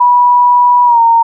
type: tone with pitch glide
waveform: sine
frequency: 977 to 922.2 Hz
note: B5 to A#5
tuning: -19 to -19 cents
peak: -4 dBFS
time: 0-1.23 s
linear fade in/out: 10 ms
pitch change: -100 cents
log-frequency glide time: 0.85-1 s
effects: none